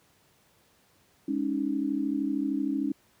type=chord; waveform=sine; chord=Ab suspended fourth; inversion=none; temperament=equal with one note detuned; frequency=207.7 / 278 / 311.1 Hz; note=Ab3 / Db4 / Eb4; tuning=0 / +5 / 0 cents; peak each=-34 / -28 / -31 dBFS; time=1.28-2.92 s; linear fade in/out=5 ms; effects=pink hiss -64 dBFS RMS until 3.2 s + high-pass 80 Hz 12 dB/octave